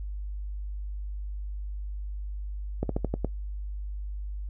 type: slowing click train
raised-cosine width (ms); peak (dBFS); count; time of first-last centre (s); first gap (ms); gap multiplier
2; -14; 6; 2.83-3.246; 63; 1.14
effects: noise-tail reverb RT60 0.1 s tail -20 dB re dry + added 50 Hz sine -32 dBFS peak until 4.49 s